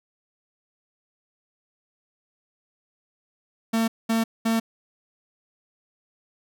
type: tone bursts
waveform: 45% pulse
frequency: 225.9 Hz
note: A3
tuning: 46 cents sharp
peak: -20 dBFS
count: 3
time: 3.73-4.6 s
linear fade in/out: 10 ms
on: 150 ms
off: 210 ms
effects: none